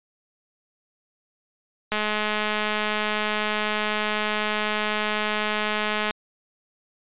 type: click train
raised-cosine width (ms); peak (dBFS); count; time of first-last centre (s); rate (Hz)
0.3; -9; 889; 1.92-6.109; 212
effects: resampled to 8000 Hz